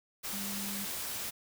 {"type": "tone in noise", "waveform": "sine", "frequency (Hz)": 200.2, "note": "G3", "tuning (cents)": 37, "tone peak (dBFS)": -40, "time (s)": [0.32, 0.86], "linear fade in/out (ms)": 20, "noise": "white", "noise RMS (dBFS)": -38, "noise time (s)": [0.23, 1.31], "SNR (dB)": -5, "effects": []}